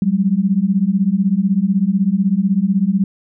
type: beating tone pair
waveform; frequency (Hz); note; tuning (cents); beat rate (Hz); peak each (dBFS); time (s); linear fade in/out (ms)
sine; 185 / 201; F#3 / G3; 0 / +44; 16; -16 / -15; 0.02-3.04; 2
effects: none